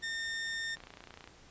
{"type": "tone", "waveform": "sawtooth", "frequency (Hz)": 1818, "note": "A#6", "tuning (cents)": -44, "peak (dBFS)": -31, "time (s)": [0.02, 0.76], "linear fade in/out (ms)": 20}
{"type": "click train", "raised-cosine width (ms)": 0.3, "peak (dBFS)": -32, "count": 16, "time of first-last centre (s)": [0.77, 1.275], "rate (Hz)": 29.7}
{"effects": ["pink hiss -58 dBFS RMS until 1.5 s", "resampled to 16000 Hz"]}